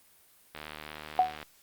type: click train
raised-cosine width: 0.3 ms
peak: -24 dBFS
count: 68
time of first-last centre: 0.55-1.428 s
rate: 76.3 Hz
type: tone with exponential decay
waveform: sine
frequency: 740 Hz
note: F#5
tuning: in tune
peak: -16 dBFS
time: 1.19-1.38 s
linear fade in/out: 1 ms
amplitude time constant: 40 ms
effects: white hiss -61 dBFS RMS until 1.62 s + Opus 32 kbps